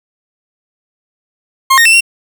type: tone with pitch steps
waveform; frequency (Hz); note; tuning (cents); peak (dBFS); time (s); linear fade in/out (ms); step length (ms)
40% pulse; 1067 / 1851 / 2673 / 2741; C6 / A#6 / E7 / F7; +34 / -13 / +23 / -33; -4; 1.7-2.008; 10; 77
effects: 7-bit